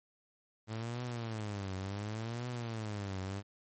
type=tone with vibrato; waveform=sawtooth; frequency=107.9 Hz; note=A2; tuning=33 cents flat; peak=-33 dBFS; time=0.67-3.43 s; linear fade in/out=50 ms; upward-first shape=triangle; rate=0.69 Hz; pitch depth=250 cents each way; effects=MP3 32 kbps